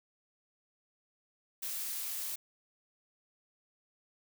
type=noise; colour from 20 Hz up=blue; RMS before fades=-38 dBFS; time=1.62-2.36 s; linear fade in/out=10 ms; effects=none